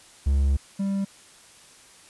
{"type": "tone pair in turn", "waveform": "triangle", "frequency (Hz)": [69.3, 196.53], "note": ["C#2", "G3"], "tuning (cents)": [0, 5], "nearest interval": "octave + tritone", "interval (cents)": 1805, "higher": "second", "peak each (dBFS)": [-16, -21], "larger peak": "first", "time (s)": [[0.26, 0.57], [0.79, 1.05]], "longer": "first", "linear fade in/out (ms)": 10, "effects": ["white hiss -51 dBFS RMS until 2.09 s", "resampled to 24000 Hz"]}